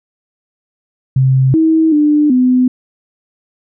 sine tone with pitch steps, 131.8 / 320.5 / 298.2 / 252.8 Hz, C3 / E4 / D4 / B3, +13 / -49 / +27 / +41 cents, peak -7 dBFS, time 1.16-2.68 s, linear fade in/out 5 ms, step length 380 ms, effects none

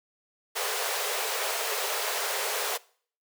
pink high-pass noise, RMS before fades -30 dBFS, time 0.55-2.78 s, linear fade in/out 20 ms, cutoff 400 Hz, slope 96 dB/octave, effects noise-tail reverb RT60 0.5 s tail -22 dB re dry

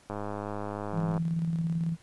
click train, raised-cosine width 1 ms, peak -21 dBFS, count 112, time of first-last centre 0.1-1.178 s, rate 103 Hz
sine tone with tremolo, 165.5 Hz, E3, 7 cents sharp, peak -25 dBFS, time 0.92-1.97 s, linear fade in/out 50 ms, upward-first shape square, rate 18 Hz, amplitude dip 35%
effects pink hiss -59 dBFS RMS until 2.02 s + resampled to 24000 Hz

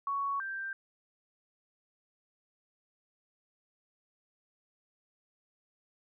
sine tone pair in turn, 1115 / 1574.1 Hz, C#6 / G6, +10 / +7 cents, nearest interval tritone, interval 597 cents, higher second, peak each -30 / -35 dBFS, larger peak first, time 0.07-0.4 / 0.4-0.73 s, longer neither, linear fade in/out 2 ms, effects none

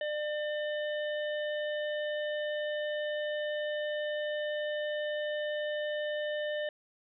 harmonic tone with a mistuned harmonic, 599 Hz, D5, 34 cents sharp, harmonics 1 / 3 / 5 / 6, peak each -32 / -39 / -44 / -50 dBFS, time 0.01-6.69 s, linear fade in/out 2 ms, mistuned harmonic 6, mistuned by +33 cents, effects none

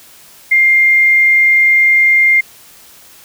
sine tone, 2110 Hz, C7, 14 cents sharp, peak -6 dBFS, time 0.51-2.41 s, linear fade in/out 10 ms, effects white hiss -41 dBFS RMS until 3.24 s

